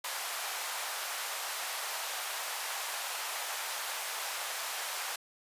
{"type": "high-pass noise", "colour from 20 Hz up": "pink", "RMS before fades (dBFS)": -37, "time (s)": [0.04, 5.16], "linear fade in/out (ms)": 5, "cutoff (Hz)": 690, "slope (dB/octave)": 24, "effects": ["resampled to 32000 Hz"]}